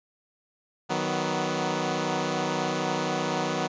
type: chord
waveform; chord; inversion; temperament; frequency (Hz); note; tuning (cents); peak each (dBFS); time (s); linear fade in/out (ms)
10% pulse; B major; first; equal with one note detuned; 155.56 / 186.18 / 246.9; D#3 / F#3 / B3; 0 / +11 / 0; -22; 0.89-3.68; 20
effects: resampled to 16000 Hz